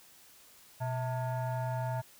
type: tone with frequency modulation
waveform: sine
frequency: 123.1 Hz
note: B2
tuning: 5 cents flat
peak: -30 dBFS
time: 0.8-2.02 s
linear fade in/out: 20 ms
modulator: 774 Hz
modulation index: 0.9
effects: tanh soft clip ceiling -26 dBFS + white hiss -58 dBFS RMS until 2.19 s